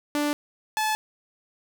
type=tone pair in turn; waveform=sawtooth; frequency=293.8 / 864.3 Hz; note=D4 / A5; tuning=+1 / -31 cents; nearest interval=octave + perfect fifth; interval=1868 cents; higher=second; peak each=-19 / -19 dBFS; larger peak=neither; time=0.15-0.33 / 0.77-0.95 s; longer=neither; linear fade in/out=0 ms; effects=none